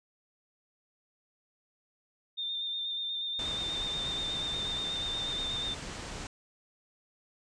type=tone with vibrato; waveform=sine; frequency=3616 Hz; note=A7; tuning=47 cents sharp; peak=-32 dBFS; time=2.37-5.75 s; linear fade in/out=20 ms; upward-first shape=square; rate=8.3 Hz; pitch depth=19 cents each way
type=low-pass noise; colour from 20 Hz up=pink; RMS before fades=-41 dBFS; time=3.39-6.27 s; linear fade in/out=2 ms; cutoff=8500 Hz; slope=48 dB/octave
effects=none